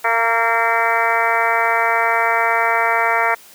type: harmonic tone with a mistuned harmonic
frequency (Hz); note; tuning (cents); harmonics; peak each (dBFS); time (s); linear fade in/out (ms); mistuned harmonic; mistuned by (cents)
229.1; A#3; -30; 2 / 3 / 4 / 5 / 6 / 7 / 8 / 9 / 10; -26 / -21 / -20 / -25 / -21 / -27 / -22 / -24 / -25; 0.04-3.35; 10; 4; +16
effects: white hiss -44 dBFS RMS until 3.54 s + high-pass 150 Hz 12 dB/octave